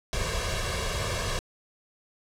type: noise with comb filter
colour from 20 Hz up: pink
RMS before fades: -29 dBFS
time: 0.13-1.39 s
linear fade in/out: 0 ms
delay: 1.8 ms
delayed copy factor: +0.9
effects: low-pass 8000 Hz 12 dB/octave